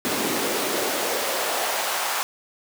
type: noise with high-pass filter sweep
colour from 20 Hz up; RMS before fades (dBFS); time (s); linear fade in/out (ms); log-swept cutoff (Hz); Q
pink; -25; 0.05-2.23; 0; 250 to 910; 1.7
effects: none